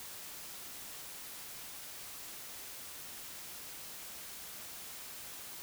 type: silence
effects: white hiss -47 dBFS RMS until 5.62 s